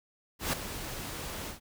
pink noise with ADSR envelope, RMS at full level -28 dBFS, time 0.39-1.6 s, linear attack 140 ms, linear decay 7 ms, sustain -11 dB, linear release 120 ms, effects none

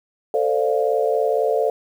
sine chord, D minor seventh, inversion second, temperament equal with one note detuned, 445.6 / 523.3 / 587.3 / 698.5 Hz, A4 / C5 / D5 / F5, +22 / 0 / 0 / 0 cents, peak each -20 / -23 / -23 / -24 dBFS, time 0.34-1.7 s, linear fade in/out 2 ms, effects 8-bit

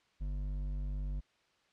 triangle tone with hard clipping, 49 Hz, G1, in tune, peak -36 dBFS, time 0.2-1.21 s, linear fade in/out 20 ms, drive 12 dB, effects white hiss -71 dBFS RMS until 1.72 s + low-pass 4000 Hz 12 dB/octave

